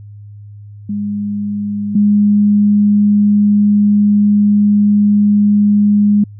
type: tone pair in turn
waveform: sine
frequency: 205.2 / 206.2 Hz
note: G#3 / G#3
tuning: -21 / -12 cents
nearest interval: unison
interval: 9 cents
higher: second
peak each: -16 / -7 dBFS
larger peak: second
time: 0.89-1.95 / 1.95-6.24 s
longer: second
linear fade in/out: 5 ms
effects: added 103 Hz sine -31 dBFS peak until 6.39 s